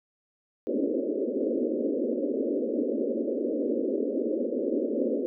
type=band-pass noise; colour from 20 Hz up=pink; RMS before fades=-28 dBFS; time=0.67-5.26 s; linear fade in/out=0 ms; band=230 to 570 Hz; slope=96 dB/octave; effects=none